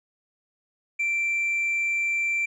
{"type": "tone with tanh clipping", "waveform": "sine", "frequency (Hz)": 2349, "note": "D7", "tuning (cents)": 0, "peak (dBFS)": -23, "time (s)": [0.99, 2.46], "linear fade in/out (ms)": 10, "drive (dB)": 1, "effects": []}